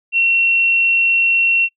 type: tone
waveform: sine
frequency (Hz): 2724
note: F7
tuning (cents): -44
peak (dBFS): -11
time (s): 0.12-1.69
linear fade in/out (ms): 50
effects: noise-tail reverb RT60 0.1 s tail -22 dB re dry